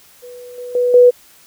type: tone with level steps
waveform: sine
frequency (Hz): 491.7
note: B4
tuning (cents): -8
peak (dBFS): -32 / -26 / -12 / -4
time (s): 0.22-1.11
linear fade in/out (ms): 20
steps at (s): 0.58 / 0.75 / 0.94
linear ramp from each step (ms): 2
effects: white hiss -47 dBFS RMS until 1.46 s